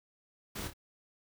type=noise with echo; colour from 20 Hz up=pink; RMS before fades=-40 dBFS; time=0.55-0.68 s; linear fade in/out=10 ms; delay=28 ms; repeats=2; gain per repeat=-7 dB; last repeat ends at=0.736 s; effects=none